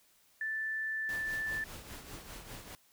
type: tone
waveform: sine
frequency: 1761 Hz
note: A6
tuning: 1 cent sharp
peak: -33 dBFS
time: 0.41-1.64 s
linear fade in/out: 2 ms
type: noise with tremolo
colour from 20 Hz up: pink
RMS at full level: -45 dBFS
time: 1.09-2.75 s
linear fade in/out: 0 ms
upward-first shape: triangle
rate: 5 Hz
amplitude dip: 60%
effects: white hiss -67 dBFS RMS until 2.92 s